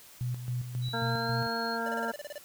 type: tone with tremolo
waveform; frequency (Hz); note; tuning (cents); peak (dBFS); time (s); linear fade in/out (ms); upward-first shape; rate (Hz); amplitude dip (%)
sine; 123.47; B2; 0; -29; 0.21-1.47; 0; square; 3.7; 60
type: tone with pitch glide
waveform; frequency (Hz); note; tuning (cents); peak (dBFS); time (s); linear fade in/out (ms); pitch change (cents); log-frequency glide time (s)
sine; 3919 to 4274; B7 to C8; -14 to +36; -38; 0.81-1.79; 50; +150; 0.92-1.44
type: harmonic tone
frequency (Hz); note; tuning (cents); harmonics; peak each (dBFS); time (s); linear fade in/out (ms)
230; A#3; -23; 1 / 2 / 3 / 4 / 6 / 7; -37 / -37 / -37 / -37 / -37 / -37; 0.93-2.12; 10
type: tone bursts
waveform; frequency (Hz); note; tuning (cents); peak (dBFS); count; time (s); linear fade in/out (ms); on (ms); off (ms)
square; 587.3; D5; 0; -38; 10; 1.86-2.381; 2; 26; 29
effects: white hiss -53 dBFS RMS until 2.44 s